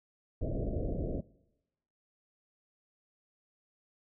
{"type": "low-pass noise", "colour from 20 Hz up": "pink", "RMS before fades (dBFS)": -34, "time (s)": [0.41, 1.21], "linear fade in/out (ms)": 5, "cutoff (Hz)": 660, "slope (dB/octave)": 96, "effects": ["noise-tail reverb RT60 0.9 s tail -21 dB re dry"]}